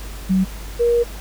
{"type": "tone pair in turn", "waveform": "sine", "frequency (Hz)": [188.8, 474], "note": ["F#3", "A#4"], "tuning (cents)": [35, 29], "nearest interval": "octave + major third", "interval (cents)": 1594, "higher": "second", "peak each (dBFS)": -13, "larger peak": "neither", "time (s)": [[0.29, 0.45], [0.79, 1.04]], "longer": "second", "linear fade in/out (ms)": 20, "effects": ["added 50 Hz sine -30 dBFS peak until 1.2 s", "pink hiss -38 dBFS RMS until 1.2 s"]}